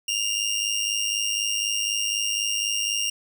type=tone with amplitude modulation; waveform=20% pulse; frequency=2808 Hz; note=F7; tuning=9 cents sharp; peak=-16 dBFS; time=0.08-3.1 s; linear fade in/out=5 ms; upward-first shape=sine; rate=104 Hz; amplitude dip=60%; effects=none